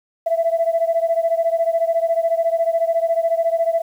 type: beating tone pair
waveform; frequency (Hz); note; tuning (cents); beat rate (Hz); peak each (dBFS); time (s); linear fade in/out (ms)
sine; 660 / 674; E5 / E5; +2 / +38; 14; -17 / -19; 0.26-3.82; 10
effects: tanh soft clip ceiling -9 dBFS + 8-bit